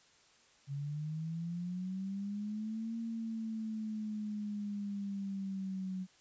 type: linear two-way sweep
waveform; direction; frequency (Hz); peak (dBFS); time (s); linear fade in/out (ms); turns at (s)
sine; up then down; 137.7 to 229.5 to 185.1; -36; 0.67-6.07; 50; 2.97
effects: white hiss -65 dBFS RMS until 6.2 s + resampled to 16000 Hz